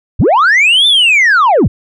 sine linear two-way sweep, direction up then down, 38 to 3594 to 49.26 Hz, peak -3 dBFS, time 0.19-1.68 s, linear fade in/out 10 ms, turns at 0.87 s, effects tanh soft clip ceiling -4 dBFS

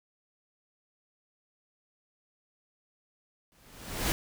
pink noise with exponential growth, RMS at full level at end -26 dBFS, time 3.52-4.12 s, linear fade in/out 0 ms, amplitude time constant 130 ms, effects none

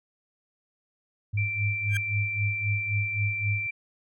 sine tone with tremolo, 103 Hz, G#2, 14 cents flat, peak -23 dBFS, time 1.33-3.67 s, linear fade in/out 10 ms, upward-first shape sine, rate 3.8 Hz, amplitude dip 90%
sine tone, 2349 Hz, D7, in tune, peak -28 dBFS, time 1.37-3.71 s, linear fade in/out 10 ms
35% pulse tone with exponential growth, 1600 Hz, G6, 35 cents sharp, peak -24 dBFS, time 1.88-1.97 s, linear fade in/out 2 ms, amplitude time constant 18 ms
effects none

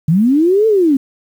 sine linear two-way sweep, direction up then down, 146.83 to 452.1 to 257.5 Hz, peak -8 dBFS, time 0.08-0.97 s, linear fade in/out 5 ms, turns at 0.67 s, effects 7-bit

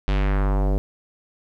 square tone with low-pass filter sweep, 49 Hz, G1, in tune, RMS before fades -20 dBFS, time 0.08-0.78 s, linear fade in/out 0 ms, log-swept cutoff 3600 to 520 Hz, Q 1.6, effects 9-bit

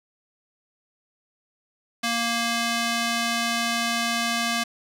square tone with band-pass filter, 233.1 Hz, A#3, in tune, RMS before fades -25 dBFS, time 2.03-4.64 s, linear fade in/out 10 ms, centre 3700 Hz, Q 0.53, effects none

